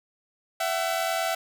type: tone pair together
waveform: sawtooth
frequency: 667 / 756.1 Hz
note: E5 / F#5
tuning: +20 / +37 cents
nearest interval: major second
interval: 217 cents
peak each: -23 / -25 dBFS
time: 0.6-1.35 s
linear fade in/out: 5 ms
effects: none